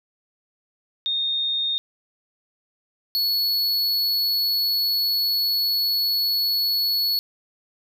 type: tone pair in turn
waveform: sine / square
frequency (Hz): 3681 / 4395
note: A#7 / C#8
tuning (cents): -23 / -16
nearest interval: minor third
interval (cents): 307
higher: second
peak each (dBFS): -21 / -20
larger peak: second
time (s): 1.06-1.78 / 3.15-7.19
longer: second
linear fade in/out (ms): 0
effects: none